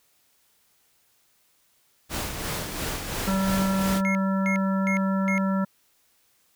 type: noise with tremolo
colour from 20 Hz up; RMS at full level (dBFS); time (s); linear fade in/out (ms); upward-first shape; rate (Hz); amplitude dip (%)
pink; -29; 2.09-4.02; 50; sine; 2.9; 45
type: harmonic tone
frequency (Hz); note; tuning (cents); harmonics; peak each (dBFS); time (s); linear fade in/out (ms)
192.6; G3; -30; 1 / 3 / 5 / 7 / 9; -22 / -32 / -35 / -33 / -41; 3.27-5.65; 10
type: tone bursts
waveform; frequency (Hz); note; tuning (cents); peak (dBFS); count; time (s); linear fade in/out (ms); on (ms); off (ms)
triangle; 2151; C7; +47; -24; 4; 4.05-5.38; 0; 100; 310
effects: white hiss -65 dBFS RMS until 6.55 s